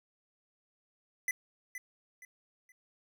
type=tone with echo; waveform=square; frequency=2007 Hz; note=B6; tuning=27 cents sharp; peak=-30 dBFS; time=1.28-1.31 s; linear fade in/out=2 ms; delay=470 ms; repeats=3; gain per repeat=-10 dB; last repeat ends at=2.72 s; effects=none